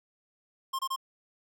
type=tone bursts; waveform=square; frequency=1064 Hz; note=C6; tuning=29 cents sharp; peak=-30 dBFS; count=3; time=0.73-0.962 s; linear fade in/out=10 ms; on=60 ms; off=26 ms; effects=none